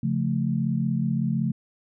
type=chord; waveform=sine; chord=Db augmented; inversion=none; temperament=equal; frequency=138.59 / 174.61 / 220 Hz; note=Db3 / F3 / A3; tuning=0 / 0 / 0 cents; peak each=-26 / -27 / -26 dBFS; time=0.03-1.52 s; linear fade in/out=5 ms; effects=none